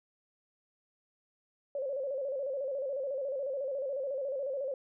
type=tone with vibrato; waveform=sine; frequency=544 Hz; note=C#5; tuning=33 cents flat; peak=-32 dBFS; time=1.75-4.74 s; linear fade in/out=2 ms; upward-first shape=square; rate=14 Hz; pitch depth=76 cents each way; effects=none

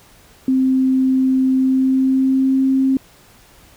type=tone with pitch glide; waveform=sine; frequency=261.6 to 266 Hz; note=C4 to C4; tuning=0 to +29 cents; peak=-12 dBFS; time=0.48-2.97 s; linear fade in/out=2 ms; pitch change=+29 cents; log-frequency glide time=1.56-2.62 s; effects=pink hiss -48 dBFS RMS until 3.76 s

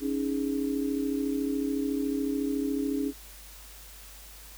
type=chord; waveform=sine; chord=C# suspended second; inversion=none; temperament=equal; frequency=277.2 / 311.1 / 415.3 Hz; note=C#4 / D#4 / G#4; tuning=0 / 0 / 0 cents; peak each=-28 / -33 / -34 dBFS; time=0-3.13 s; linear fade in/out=50 ms; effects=added 50 Hz sine -49 dBFS peak until 4.57 s + white hiss -49 dBFS RMS until 4.57 s

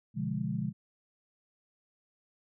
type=chord; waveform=sine; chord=B diminished seventh; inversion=none; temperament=equal with one note detuned; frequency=123.47 / 145.48 / 174.61 / 207.7 Hz; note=B2 / D3 / F3 / Ab3; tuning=0 / -16 / 0 / 0 cents; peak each=-37 / -36 / -36 / -35 dBFS; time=0.14-0.73 s; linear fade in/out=50 ms; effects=none

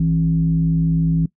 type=tone with frequency modulation; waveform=sine; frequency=162.7 Hz; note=E3; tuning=22 cents flat; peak=-14 dBFS; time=0-1.26 s; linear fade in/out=5 ms; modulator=106 Hz; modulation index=0.5; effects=noise-tail reverb RT60 0.1 s tail -20 dB re dry

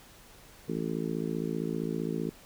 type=harmonic tone; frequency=55.3 Hz; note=A1; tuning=9 cents sharp; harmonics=3 / 4 / 5 / 6 / 7 / 8; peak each=-35 / -36 / -37 / -38 / -38 / -39 dBFS; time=0.68-2.3 s; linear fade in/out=10 ms; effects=pink hiss -54 dBFS RMS until 2.45 s

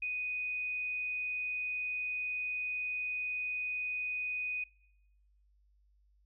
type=tone; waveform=sine; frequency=2489 Hz; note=D#7; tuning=in tune; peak=-33 dBFS; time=0.02-4.64 s; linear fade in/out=5 ms; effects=noise-tail reverb RT60 0.9 s tail -23 dB re dry + added 50 Hz sine -65 dBFS peak until 6.25 s

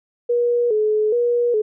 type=tone with vibrato; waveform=sine; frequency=453.1 Hz; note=A#4; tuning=49 cents flat; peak=-15 dBFS; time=0.29-1.62 s; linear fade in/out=10 ms; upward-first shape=square; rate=1.2 Hz; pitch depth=100 cents each way; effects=none

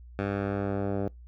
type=tone with low-pass filter sweep; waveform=10% pulse; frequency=99.6 Hz; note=G2; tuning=28 cents sharp; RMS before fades=-30 dBFS; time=0.19-1.08 s; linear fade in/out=0 ms; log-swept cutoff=2000 to 690 Hz; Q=1; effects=noise-tail reverb RT60 0.2 s tail -26 dB re dry + added 60 Hz sine -45 dBFS peak until 1.27 s

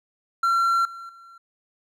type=tone with level steps; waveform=triangle; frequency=1363 Hz; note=F6; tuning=43 cents flat; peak=-16 / -34 / -43 dBFS; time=0.43-1.38 s; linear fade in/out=5 ms; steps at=0.85 / 1.09 s; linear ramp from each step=2 ms; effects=none

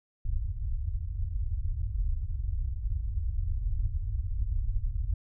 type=low-pass noise; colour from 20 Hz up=pink; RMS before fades=-30 dBFS; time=0.25-5.14 s; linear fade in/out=5 ms; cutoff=100 Hz; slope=48 dB/octave; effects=none

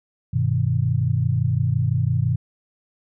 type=chord; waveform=sine; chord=G augmented; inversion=none; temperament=equal with one note detuned; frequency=97.72 / 123.47 / 155.56 Hz; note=G2 / B2 / D#3; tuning=-5 / 0 / 0 cents; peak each=-23 / -20 / -24 dBFS; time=0.33-2.36 s; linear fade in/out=10 ms; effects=none

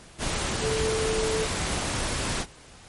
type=tone in noise; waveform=sine; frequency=440 Hz; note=A4; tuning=in tune; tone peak=-25 dBFS; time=0.6-1.48 s; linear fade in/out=50 ms; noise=pink; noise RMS=-28 dBFS; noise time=0.18-2.46 s; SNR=0 dB; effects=pink hiss -49 dBFS RMS until 2.88 s + MP3 48 kbps

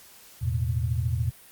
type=chord; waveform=sine; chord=E suspended fourth; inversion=none; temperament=just; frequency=82.41 / 109.88 / 123.61 Hz; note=E2 / A2 / B2; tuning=0 / -2 / +2 cents; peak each=-28 dBFS; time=0.41-1.31 s; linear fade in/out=20 ms; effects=white hiss -51 dBFS RMS until 1.51 s + Opus 48 kbps

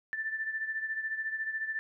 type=beating tone pair; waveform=sine; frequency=1765 / 1779 Hz; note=A6 / A6; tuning=+5 / +19 cents; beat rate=14 Hz; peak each=-33 / -39 dBFS; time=0.13-1.79 s; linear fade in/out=0 ms; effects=none

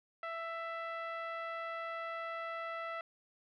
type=tone with low-pass filter; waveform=10% pulse; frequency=663 Hz; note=E5; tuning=10 cents sharp; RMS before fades=-41 dBFS; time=0.23-3.01 s; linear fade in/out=2 ms; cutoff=1600 Hz; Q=1.3; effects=none

